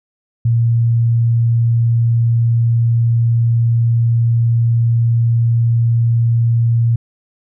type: tone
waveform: sine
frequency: 116.54 Hz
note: A#2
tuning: in tune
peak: -10 dBFS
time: 0.45-6.96 s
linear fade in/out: 5 ms
effects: none